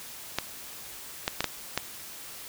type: clicks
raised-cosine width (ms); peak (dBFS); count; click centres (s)
0.2; -8; 5; 0.386 / 1.279 / 1.406 / 1.443 / 1.776
effects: white hiss -43 dBFS RMS until 2.48 s